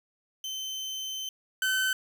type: tone pair in turn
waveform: 30% pulse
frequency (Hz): 3080 / 1527.6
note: G7 / G6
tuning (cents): -31 / -45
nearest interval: octave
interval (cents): 1214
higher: first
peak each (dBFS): -30 / -22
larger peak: second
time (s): 0.44-1.29 / 1.62-1.93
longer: first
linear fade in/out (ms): 2
effects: none